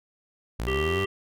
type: linear sweep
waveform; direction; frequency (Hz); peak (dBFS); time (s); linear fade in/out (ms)
sawtooth; up; 53.1 to 99.9; -24; 0.59-1.05; 10
type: harmonic tone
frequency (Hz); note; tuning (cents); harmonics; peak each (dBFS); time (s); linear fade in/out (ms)
391.6; G4; -2; 1 / 3 / 5 / 7 / 8; -26 / -34 / -34 / -34 / -38; 0.67-1.06; 10
effects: none